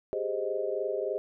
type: chord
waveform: sine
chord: Ab major seventh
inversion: third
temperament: equal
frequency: 392 / 415.3 / 523.3 / 622.3 Hz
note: G4 / Ab4 / C5 / Eb5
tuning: 0 / 0 / 0 / 0 cents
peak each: -34 dBFS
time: 0.13-1.18 s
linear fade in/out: 0 ms
effects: none